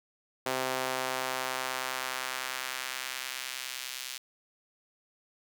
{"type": "tone with high-pass filter sweep", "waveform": "sawtooth", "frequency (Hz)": 129.8, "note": "C3", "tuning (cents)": -13, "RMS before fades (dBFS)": -35, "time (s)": [0.46, 4.18], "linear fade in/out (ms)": 5, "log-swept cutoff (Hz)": [500, 3300], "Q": 0.86, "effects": []}